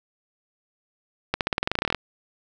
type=accelerating click train; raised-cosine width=0.3 ms; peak=-6 dBFS; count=16; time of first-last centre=1.34-1.947 s; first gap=68 ms; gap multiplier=0.92; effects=none

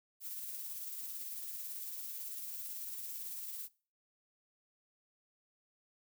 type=noise with tremolo; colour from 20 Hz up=violet; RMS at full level=-42 dBFS; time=0.2-3.69 s; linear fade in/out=50 ms; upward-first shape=triangle; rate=18 Hz; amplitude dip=35%; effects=noise-tail reverb RT60 0.4 s tail -22 dB re dry

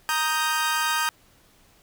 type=chord; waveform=sawtooth; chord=Eb major; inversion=second; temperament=equal; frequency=932.3 / 1244.5 / 1568 Hz; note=Bb5 / Eb6 / G6; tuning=0 / 0 / 0 cents; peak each=-23 dBFS; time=0.09-1.09 s; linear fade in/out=0 ms; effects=pink hiss -58 dBFS RMS until 1.82 s

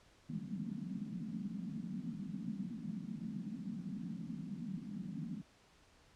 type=band-pass noise; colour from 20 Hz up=white; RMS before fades=-43 dBFS; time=0.29-5.42 s; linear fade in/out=10 ms; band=160 to 240 Hz; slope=48 dB/octave; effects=pink hiss -66 dBFS RMS until 6.15 s + low-pass 7000 Hz 12 dB/octave

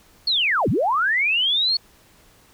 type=linear two-way sweep; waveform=sine; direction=down then up; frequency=4427 to 77.78 to 4427 Hz; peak=-17 dBFS; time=0.27-1.77 s; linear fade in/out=5 ms; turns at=0.69 s; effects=pink hiss -54 dBFS RMS until 2.53 s

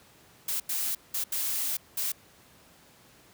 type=noise bursts at uneven times; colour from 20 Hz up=blue; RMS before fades=-30 dBFS; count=5; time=0.48-0.6 / 0.69-0.95 / 1.14-1.24 / 1.32-1.77 / 1.97-2.12 s; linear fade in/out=5 ms; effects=pink hiss -57 dBFS RMS until 3.33 s + high-pass 80 Hz 12 dB/octave

